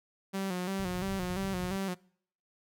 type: tone with vibrato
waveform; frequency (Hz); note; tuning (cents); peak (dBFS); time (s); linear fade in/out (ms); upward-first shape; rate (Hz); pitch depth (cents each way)
sawtooth; 187; F#3; +19; -28; 0.33-1.95; 20; square; 2.9; 62
type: low-pass noise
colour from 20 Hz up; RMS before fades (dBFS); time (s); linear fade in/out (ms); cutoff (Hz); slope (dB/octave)
white; -43; 0.79-1.77; 2; 170; 48
effects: noise-tail reverb RT60 0.6 s tail -24 dB re dry